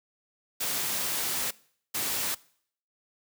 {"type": "noise bursts at uneven times", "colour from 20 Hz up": "white", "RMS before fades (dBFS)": -30, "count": 2, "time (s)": [[0.6, 1.51], [1.94, 2.35]], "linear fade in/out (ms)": 10, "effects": ["noise-tail reverb RT60 0.6 s tail -22 dB re dry", "high-pass 100 Hz 12 dB/octave"]}